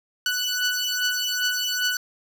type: beating tone pair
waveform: 15% pulse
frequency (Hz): 1483 / 1485.5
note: F#6 / F#6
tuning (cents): +4 / +6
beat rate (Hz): 2.5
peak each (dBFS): -19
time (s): 0.26-1.97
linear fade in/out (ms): 2
effects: none